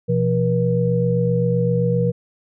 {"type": "tone cluster", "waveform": "sine", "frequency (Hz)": [123.4, 171.1, 479.8], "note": ["B2", "F3", "A#4"], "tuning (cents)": [-1, -35, 50], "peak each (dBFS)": -20, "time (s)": [0.08, 2.12], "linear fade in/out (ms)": 20, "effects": []}